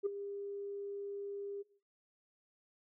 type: tone with ADSR envelope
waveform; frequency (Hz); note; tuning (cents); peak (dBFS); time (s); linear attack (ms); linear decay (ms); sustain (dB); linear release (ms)
sine; 401.9; G4; +43; -27; 0.03-1.63; 32; 8; -13; 20
effects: noise-tail reverb RT60 0.5 s tail -19 dB re dry + tanh soft clip ceiling -27 dBFS